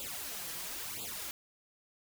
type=noise with flanger; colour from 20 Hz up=white; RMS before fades=-41 dBFS; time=0-1.31 s; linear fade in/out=0 ms; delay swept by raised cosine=0.26 to 6.16 ms; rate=0.98 Hz; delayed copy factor=+0.95; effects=none